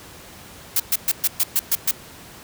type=noise bursts; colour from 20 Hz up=blue; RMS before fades=-18 dBFS; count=8; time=0.76-1.912 s; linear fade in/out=5 ms; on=39 ms; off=120 ms; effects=pink hiss -42 dBFS RMS until 2.43 s + high-pass 60 Hz 12 dB/octave